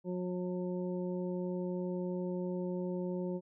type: harmonic tone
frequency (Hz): 180.6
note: F#3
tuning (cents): -42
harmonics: 1 / 2 / 3 / 5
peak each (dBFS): -36 / -38 / -42 / -52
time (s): 0.04-3.41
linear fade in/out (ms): 50
effects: none